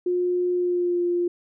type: tone with pitch glide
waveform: sine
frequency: 357.6 to 350.2 Hz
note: F4 to F4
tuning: +41 to +5 cents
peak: -20 dBFS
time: 0.06-1.28 s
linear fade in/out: 5 ms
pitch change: -36 cents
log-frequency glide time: 0.53-1.02 s
effects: none